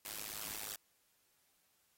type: noise with amplitude modulation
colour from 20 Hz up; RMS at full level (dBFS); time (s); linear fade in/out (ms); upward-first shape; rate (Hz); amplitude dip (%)
white; -40; 0.05-0.76; 5; sine; 105; 95
effects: white hiss -75 dBFS RMS until 1.97 s + AAC 48 kbps